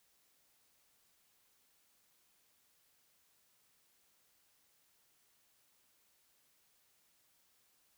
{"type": "silence", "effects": ["white hiss -73 dBFS RMS until 7.97 s"]}